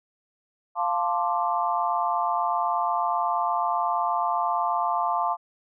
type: chord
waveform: sine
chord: D minor seventh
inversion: first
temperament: equal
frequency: 698.5 / 880 / 1046.5 / 1174.7 Hz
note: F5 / A5 / C6 / D6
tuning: 0 / 0 / 0 / 0 cents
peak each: -27 / -27 / -28 / -29 dBFS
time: 0.75-5.37 s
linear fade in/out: 50 ms
effects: none